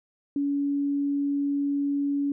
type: tone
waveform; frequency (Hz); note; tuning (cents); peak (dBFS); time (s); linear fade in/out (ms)
sine; 283.2; C#4; +37; -23; 0.36-2.32; 2
effects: none